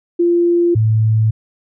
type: tone pair in turn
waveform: sine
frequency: 345.3 / 109.9 Hz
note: F4 / A2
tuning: -20 / -2 cents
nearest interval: octave + minor sixth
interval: 1982 cents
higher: first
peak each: -10 dBFS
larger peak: neither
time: 0.19-0.75 / 0.75-1.31 s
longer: neither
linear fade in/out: 10 ms
effects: none